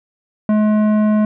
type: tone with tanh clipping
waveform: sine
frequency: 212.8 Hz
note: G#3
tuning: 42 cents sharp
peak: -13 dBFS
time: 0.49-1.25 s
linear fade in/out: 2 ms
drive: 13 dB
effects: none